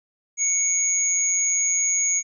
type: tone pair together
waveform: sine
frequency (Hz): 2223 / 6661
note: C#7 / G#8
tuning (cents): +4 / +4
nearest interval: octave + perfect fifth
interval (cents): 1900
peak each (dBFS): -30 / -19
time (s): 0.37-2.23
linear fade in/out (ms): 50
effects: none